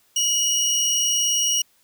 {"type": "tone pair together", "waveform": "square", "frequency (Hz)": [2925, 5713], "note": ["F#7", "F8"], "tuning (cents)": [-21, 38], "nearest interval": "octave", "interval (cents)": 1159, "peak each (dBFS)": [-23, -21], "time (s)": [0.16, 1.62], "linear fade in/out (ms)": 5, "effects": ["white hiss -61 dBFS RMS until 1.83 s"]}